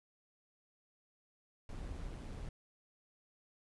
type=noise with amplitude modulation; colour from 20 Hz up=brown; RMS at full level=-43 dBFS; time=1.69-2.49 s; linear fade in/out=2 ms; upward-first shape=sine; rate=125 Hz; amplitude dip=30%; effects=resampled to 24000 Hz